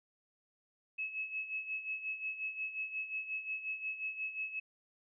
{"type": "tone with tremolo", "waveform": "sine", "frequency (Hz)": 2583, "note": "E7", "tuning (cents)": -36, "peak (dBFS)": -34, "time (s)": [0.98, 4.6], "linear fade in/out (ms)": 10, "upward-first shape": "sine", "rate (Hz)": 5.6, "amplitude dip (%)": 70, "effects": []}